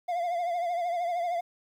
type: tone with vibrato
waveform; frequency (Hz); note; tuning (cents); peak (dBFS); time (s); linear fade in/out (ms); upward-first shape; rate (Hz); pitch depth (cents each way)
triangle; 696; F5; -6; -25; 0.08-1.41; 10; triangle; 13; 73
effects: 10-bit